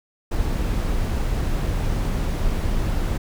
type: noise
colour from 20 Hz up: brown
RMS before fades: -22 dBFS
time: 0.31-3.18 s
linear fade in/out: 10 ms
effects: none